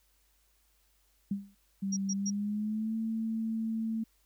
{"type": "tone with exponential decay", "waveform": "sine", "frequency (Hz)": 199.4, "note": "G3", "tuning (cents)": 30, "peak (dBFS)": -26, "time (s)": [1.31, 1.55], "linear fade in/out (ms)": 5, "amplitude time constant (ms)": 52}
{"type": "tone with pitch glide", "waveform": "sine", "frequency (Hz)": [195.5, 223.3], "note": ["G3", "A3"], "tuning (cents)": [-4, 26], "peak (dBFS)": -30, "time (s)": [1.82, 4.04], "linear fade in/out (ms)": 10, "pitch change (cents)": 230, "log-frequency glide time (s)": [2.11, 2.96]}
{"type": "tone bursts", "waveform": "sine", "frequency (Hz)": 5680, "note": "F8", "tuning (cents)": 28, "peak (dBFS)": -32, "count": 3, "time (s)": [1.92, 2.304], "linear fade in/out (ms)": 10, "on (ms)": 48, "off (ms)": 120}
{"effects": ["added 50 Hz sine -70 dBFS peak until 4.25 s", "white hiss -71 dBFS RMS until 4.25 s"]}